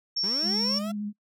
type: tone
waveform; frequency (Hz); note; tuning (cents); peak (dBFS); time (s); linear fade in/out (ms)
sine; 5470; F8; -37; -25; 0.16-0.79; 10
type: linear sweep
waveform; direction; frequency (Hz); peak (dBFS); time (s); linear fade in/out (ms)
30% pulse; up; 174.61 to 686; -32; 0.23-0.92; 10
type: tone with vibrato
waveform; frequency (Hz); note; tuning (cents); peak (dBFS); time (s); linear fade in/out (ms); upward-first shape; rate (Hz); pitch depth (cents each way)
sine; 207.7; G#3; 0; -29; 0.42-1.13; 50; square; 12; 15
effects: noise-tail reverb RT60 0.1 s tail -24 dB re dry